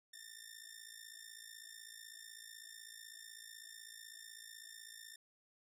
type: ring-modulated tone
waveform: 10% pulse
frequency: 1802 Hz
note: A6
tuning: 41 cents sharp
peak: -40 dBFS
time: 0.13-5.16 s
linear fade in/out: 5 ms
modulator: 28 Hz
effects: none